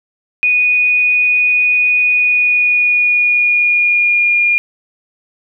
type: tone with pitch glide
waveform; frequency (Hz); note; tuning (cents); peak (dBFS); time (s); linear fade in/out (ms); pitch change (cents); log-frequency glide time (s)
sine; 2473 to 2419; D#7 to D#7; -11 to -49; -9; 0.43-4.58; 0; -38; 2.09-4.39
effects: none